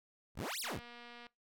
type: exponential two-way sweep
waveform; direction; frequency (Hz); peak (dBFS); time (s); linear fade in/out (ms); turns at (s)
15% pulse; up then down; 33.02 to 5588 to 33.02; -32; 0.35-0.81; 50; 0.6
type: click train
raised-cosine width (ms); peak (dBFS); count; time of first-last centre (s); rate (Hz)
0.3; -37; 151; 0.64-1.268; 239
effects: noise-tail reverb RT60 0.2 s tail -23 dB re dry